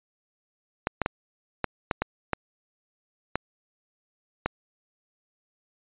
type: clicks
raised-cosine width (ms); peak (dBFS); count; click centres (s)
0.5; -9; 9; 0.871 / 1.017 / 1.061 / 1.643 / 1.912 / 2.02 / 2.333 / 3.356 / 4.46
effects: resampled to 8000 Hz